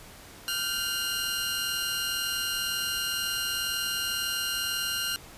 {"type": "tone cluster", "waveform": "sawtooth", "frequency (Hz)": [1397, 1544, 2834, 4149], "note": ["F6", "G6", "F7", "C8"], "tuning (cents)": [0, -27, 25, -15], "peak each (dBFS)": [-32, -33, -28, -31], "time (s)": [0.48, 5.16], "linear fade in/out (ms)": 0, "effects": ["pink hiss -48 dBFS RMS until 5.37 s", "resampled to 32000 Hz"]}